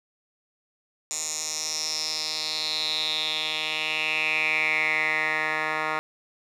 10% pulse tone with band-pass filter sweep, 155.56 Hz, D#3, in tune, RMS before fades -27 dBFS, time 1.11-5.99 s, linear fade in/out 0 ms, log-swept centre 7000 to 1500 Hz, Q 5.5, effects none

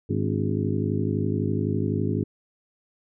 harmonic tone with a mistuned harmonic, 51.91 Hz, G#1, in tune, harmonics 2 / 3 / 4 / 5 / 6 / 7 / 8, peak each -27 / -29 / -30 / -31 / -32 / -32 / -33 dBFS, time 0.09-2.24 s, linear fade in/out 10 ms, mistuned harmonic 6, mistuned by -83 cents, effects none

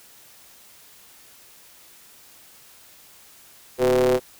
square ring-modulated tone, 65.6 Hz, C2, 5 cents sharp, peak -14 dBFS, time 3.78-4.2 s, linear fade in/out 50 ms, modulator 441 Hz, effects white hiss -50 dBFS RMS until 4.39 s

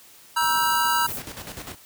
square chord, E diminished, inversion second, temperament equal with one note detuned, 953 / 1318.5 / 1568 Hz, Bb5 / E6 / G6, +38 / 0 / 0 cents, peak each -23 / -25 / -28 dBFS, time 0.36-1.07 s, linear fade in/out 10 ms
white band-stop noise, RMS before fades -32 dBFS, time 0.39-1.22 s, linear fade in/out 50 ms, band 410 to 11000 Hz, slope 12 dB/octave
pink noise with tremolo, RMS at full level -35 dBFS, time 1.07-1.76 s, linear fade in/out 20 ms, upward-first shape square, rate 10 Hz, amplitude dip 60%
effects white hiss -50 dBFS RMS until 1.85 s + high-pass 60 Hz 12 dB/octave

